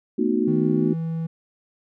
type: chord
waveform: sine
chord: B dominant seventh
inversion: third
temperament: just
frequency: 222.2 / 246.9 / 308.7 / 370.4 Hz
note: A3 / B3 / D#4 / F#4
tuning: +17 / 0 / -14 / +2 cents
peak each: -24 dBFS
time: 0.18-0.94 s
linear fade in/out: 10 ms
type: tone with pitch glide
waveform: triangle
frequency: 158.2 to 163.4 Hz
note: D#3 to E3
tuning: +29 to -15 cents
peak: -22 dBFS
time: 0.47-1.27 s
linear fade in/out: 10 ms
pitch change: +56 cents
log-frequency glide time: 0.74-0.88 s
effects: none